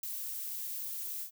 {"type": "noise with ADSR envelope", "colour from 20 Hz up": "violet", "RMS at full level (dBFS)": -36, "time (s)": [0.03, 1.31], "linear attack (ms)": 4, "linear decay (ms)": 8, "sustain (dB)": -3, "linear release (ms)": 88, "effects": []}